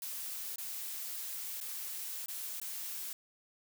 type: noise with dropouts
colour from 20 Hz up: blue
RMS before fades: -41 dBFS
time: 0.02-3.13 s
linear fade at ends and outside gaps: 2 ms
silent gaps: 0.559-0.582 / 1.603-1.611 / 2.26-2.283 / 2.6-2.615 s
effects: none